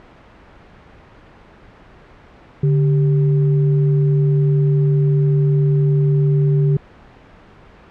sine tone pair together, 144.9 / 391.8 Hz, D3 / G4, -23 / -1 cents, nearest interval octave + perfect fourth, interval 1722 cents, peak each -12 / -23 dBFS, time 2.63-6.77 s, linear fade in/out 5 ms, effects pink hiss -44 dBFS RMS until 7.9 s + low-pass 2000 Hz 12 dB/octave

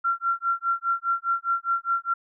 sine tone with tremolo, 1369 Hz, F6, 35 cents flat, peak -19 dBFS, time 0.04-2.14 s, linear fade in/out 10 ms, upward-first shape sine, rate 4.9 Hz, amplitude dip 100%, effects none

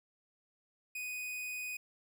45% pulse tone, 2490 Hz, D#7, 1 cent sharp, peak -38 dBFS, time 0.95-1.77 s, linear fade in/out 5 ms, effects none

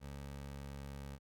20% pulse tone with pitch glide, 70 to 69.32 Hz, C#2 to C#2, +18 to +1 cents, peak -40 dBFS, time 0-1.19 s, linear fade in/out 50 ms, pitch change -17 cents, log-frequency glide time 0.13-1.03 s, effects none

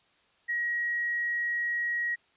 sine tone, 1900 Hz, A#6, 33 cents sharp, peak -27 dBFS, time 0.48-2.16 s, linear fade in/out 20 ms, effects white hiss -66 dBFS RMS until 2.36 s + resampled to 8000 Hz

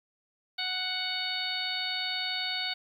harmonic tone, 741 Hz, F#5, 2 cents sharp, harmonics 1 / 2 / 3 / 4 / 5 / 6, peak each -41 / -39 / -37 / -38 / -35 / -35 dBFS, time 0.58-2.74 s, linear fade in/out 10 ms, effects 10-bit

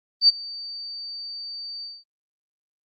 sine tone with ADSR envelope, 4609 Hz, D8, 33 cents flat, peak -9 dBFS, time 0.21-2.04 s, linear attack 74 ms, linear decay 22 ms, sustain -23 dB, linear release 210 ms, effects Opus 24 kbps

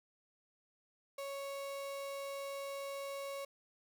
35% pulse tone, 554.4 Hz, C#5, in tune, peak -39 dBFS, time 1.18-3.45 s, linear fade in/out 5 ms, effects none

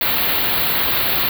white band-stop noise, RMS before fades -18 dBFS, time 0.01-1.29 s, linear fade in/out 2 ms, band 4500 to 12000 Hz, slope 96 dB/octave, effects none

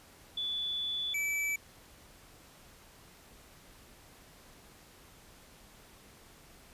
sine / square tone pair in turn, 3458 / 2308 Hz, A7 / D7, -31 / -31 cents, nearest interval perfect fifth, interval 700 cents, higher first, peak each -32 / -31 dBFS, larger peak second, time 0.37-1.14 / 1.14-1.56 s, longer first, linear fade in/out 5 ms, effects pink hiss -57 dBFS RMS until 6.73 s + resampled to 32000 Hz

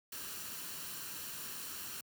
white noise with comb filter, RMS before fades -44 dBFS, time 0.12-2.01 s, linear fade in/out 5 ms, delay 0.7 ms, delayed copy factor +0.5, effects high-pass 80 Hz 12 dB/octave

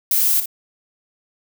violet noise with echo, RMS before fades -17 dBFS, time 0.11-0.4 s, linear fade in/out 2 ms, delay 58 ms, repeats 1, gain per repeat -9 dB, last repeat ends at 0.458 s, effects none

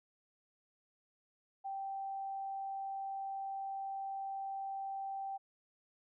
sine tone, 781 Hz, G5, 7 cents flat, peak -38 dBFS, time 1.64-5.38 s, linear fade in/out 20 ms, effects none

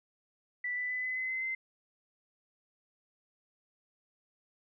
sine tone with pitch steps, 1972 / 1988 / 2004 / 2020 / 2037 / 2053 / 2070 Hz, B6 / B6 / B6 / B6 / C7 / C7 / C7, -3 / +11 / +25 / +39 / -47 / -33 / -19 cents, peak -32 dBFS, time 0.64-1.55 s, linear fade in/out 5 ms, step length 130 ms, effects none

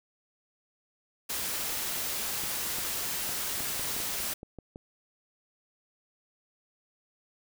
white noise, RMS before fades -33 dBFS, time 1.29-4.34 s, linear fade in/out 10 ms
clicks, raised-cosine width 2 ms, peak -29 dBFS, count 11, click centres 2.437 / 2.786 / 3.292 / 3.606 / 3.795 / 3.965 / 4.002 / 4.202 / 4.431 / 4.587 / 4.759 s
effects none

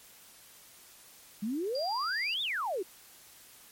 sine exponential two-way sweep, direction up then down, 197 to 3729 to 341.5 Hz, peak -30 dBFS, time 1.42-2.83 s, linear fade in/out 10 ms, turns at 2.42 s
sine tone, 4780 Hz, D8, 30 cents sharp, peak -36 dBFS, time 1.75-2.34 s, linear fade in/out 2 ms
effects white hiss -55 dBFS RMS until 3.71 s + MP3 64 kbps

